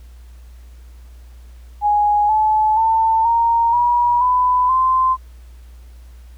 sine tone with pitch steps, 830.6 / 861.9 / 894.3 / 928 / 963 / 999.2 / 1036.9 Hz, G#5 / A5 / A5 / A#5 / B5 / B5 / C6, 0 / -36 / +28 / -8 / -44 / +20 / -16 cents, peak -12 dBFS, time 1.81-5.17 s, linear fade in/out 50 ms, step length 480 ms, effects added 60 Hz sine -37 dBFS peak until 6.37 s + pink hiss -55 dBFS RMS until 6.37 s

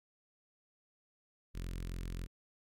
sawtooth tone with notch filter, 43.65 Hz, F1, in tune, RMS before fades -41 dBFS, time 1.54-2.27 s, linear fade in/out 20 ms, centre 760 Hz, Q 0.57, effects AAC 64 kbps

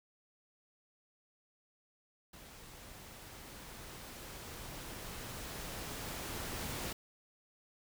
pink noise with level ramp, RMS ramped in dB -54 to -40 dBFS, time 2.33-6.93 s, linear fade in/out 5 ms, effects none

